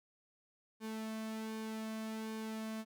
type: tone with flanger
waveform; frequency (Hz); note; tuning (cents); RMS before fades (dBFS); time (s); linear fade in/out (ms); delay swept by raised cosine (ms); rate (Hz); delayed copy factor
sawtooth; 220; A3; 0; -42; 0.8-2.85; 50; 1.5 to 2.16; 1.3; -0.55
effects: none